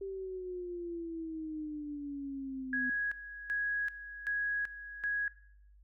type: exponential sweep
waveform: sine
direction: down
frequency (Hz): 392 to 251.7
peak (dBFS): -37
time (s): 0.01-2.9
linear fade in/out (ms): 5
type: tone with tremolo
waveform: sine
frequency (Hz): 1661.2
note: G#6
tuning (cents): 0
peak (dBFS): -30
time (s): 2.73-5.28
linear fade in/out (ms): 2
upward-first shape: square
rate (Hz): 1.3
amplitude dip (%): 75
effects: noise-tail reverb RT60 0.7 s tail -19 dB re dry + added 50 Hz sine -57 dBFS peak until 5.83 s